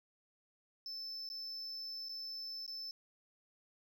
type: tone with dropouts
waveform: sine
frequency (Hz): 5274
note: E8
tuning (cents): 0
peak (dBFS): -39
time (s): 0.86-2.91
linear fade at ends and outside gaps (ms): 1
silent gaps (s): 1.29-1.3 / 2.086-2.093 / 2.664-2.678
effects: tanh soft clip ceiling -41 dBFS